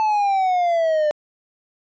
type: exponential sweep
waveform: triangle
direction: down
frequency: 880 to 594 Hz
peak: -14 dBFS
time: 0-1.11 s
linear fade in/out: 0 ms
effects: resampled to 16000 Hz